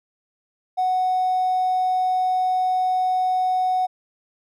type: tone with hard clipping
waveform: triangle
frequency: 740 Hz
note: F#5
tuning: in tune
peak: -18 dBFS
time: 0.77-3.87 s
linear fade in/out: 20 ms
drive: 3 dB
effects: none